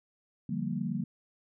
sine chord, G minor seventh, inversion second, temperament equal, 146.83 / 174.61 / 196 / 233.1 Hz, D3 / F3 / G3 / Bb3, 0 / 0 / 0 / 0 cents, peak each -37 / -36 / -35 / -35 dBFS, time 0.49-1.04 s, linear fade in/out 5 ms, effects none

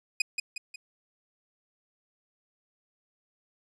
sawtooth tone with echo, 2489 Hz, D#7, in tune, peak -18 dBFS, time 0.2-0.22 s, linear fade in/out 5 ms, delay 180 ms, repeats 3, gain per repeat -6 dB, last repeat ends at 0.76 s, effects resampled to 22050 Hz

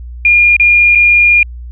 sine tone with dropouts, 2418 Hz, D7, 50 cents sharp, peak -4 dBFS, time 0.25-1.43 s, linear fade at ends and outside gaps 2 ms, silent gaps 0.566-0.598 / 0.951-0.955 s, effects added 60 Hz sine -24 dBFS peak until 1.71 s

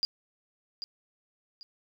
sine tone with echo, 4833 Hz, D8, 49 cents sharp, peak -24 dBFS, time 0.03-0.05 s, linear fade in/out 0 ms, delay 790 ms, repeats 2, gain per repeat -10 dB, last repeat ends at 1.63 s, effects none

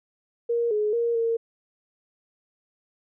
sine tone with pitch steps, 470.1 / 422.2 / 468.6 / 458.9 Hz, A#4 / G#4 / A#4 / A#4, +15 / +29 / +9 / -27 cents, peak -21 dBFS, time 0.49-1.37 s, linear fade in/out 10 ms, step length 220 ms, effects none

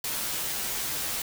white noise with comb filter, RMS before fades -31 dBFS, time 0.04-1.22 s, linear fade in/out 2 ms, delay 11 ms, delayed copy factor -1, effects none

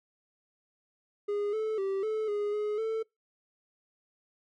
triangle tone with pitch steps, 410.6 / 436.2 / 388.9 / 434.9 / 413.3 / 420.4 / 444.3 Hz, G#4 / A4 / G4 / A4 / G#4 / G#4 / A4, -20 / -15 / -14 / -20 / -8 / +21 / +17 cents, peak -26 dBFS, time 1.28-3.03 s, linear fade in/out 10 ms, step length 250 ms, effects noise-tail reverb RT60 0.2 s tail -26 dB re dry + MP3 48 kbps

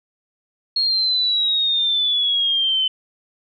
sine exponential sweep, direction down, 4286 to 3043 Hz, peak -16 dBFS, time 0.76-2.88 s, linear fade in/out 5 ms, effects none

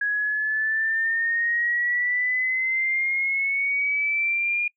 sine exponential sweep, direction up, 1661.2 to 2426 Hz, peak -21 dBFS, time 0.01-4.68 s, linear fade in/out 5 ms, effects noise-tail reverb RT60 0.1 s tail -24 dB re dry

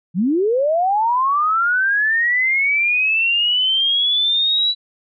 sine linear sweep, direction up, 157.4 to 3951 Hz, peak -14 dBFS, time 0.14-4.75 s, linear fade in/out 50 ms, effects none

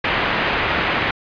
white low-pass noise, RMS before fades -20 dBFS, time 0.04-1.11 s, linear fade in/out 5 ms, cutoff 2700 Hz, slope 24 dB/octave, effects resampled to 11025 Hz

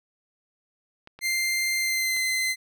clicks, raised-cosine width 0.3 ms, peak -28 dBFS, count 3, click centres 1.074 / 1.19 / 2.166 s
sawtooth tone with pitch glide, 2093 to 2058 Hz, C7 to C7, 0 to -29 cents, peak -20 dBFS, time 1.21-2.56 s, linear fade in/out 50 ms, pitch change -29 cents, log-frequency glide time 1.77-2.22 s
effects none

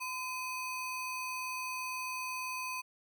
square ring-modulated tone, 1766 Hz, A6, 6 cents sharp, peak -34 dBFS, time 0-2.82 s, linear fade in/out 20 ms, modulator 749 Hz, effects none

